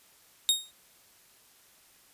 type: tone with exponential decay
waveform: sawtooth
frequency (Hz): 3729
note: A#7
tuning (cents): 0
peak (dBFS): -15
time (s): 0.49-0.71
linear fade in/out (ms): 0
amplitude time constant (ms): 47
effects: white hiss -60 dBFS RMS until 2.13 s + resampled to 32000 Hz